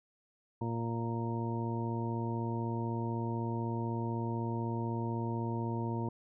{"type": "harmonic tone", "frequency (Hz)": 116, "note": "A#2", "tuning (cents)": -8, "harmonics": [1, 2, 3, 4, 5, 6, 8], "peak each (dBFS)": [-35, -38, -40, -46, -50, -49, -41], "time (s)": [0.61, 6.09], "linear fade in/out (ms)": 5, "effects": []}